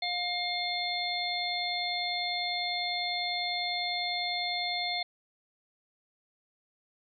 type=harmonic tone; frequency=710 Hz; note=F5; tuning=28 cents sharp; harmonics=1 / 3 / 5 / 6; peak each=-35 / -35 / -35 / -35 dBFS; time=0.02-5.03 s; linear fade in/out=5 ms; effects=none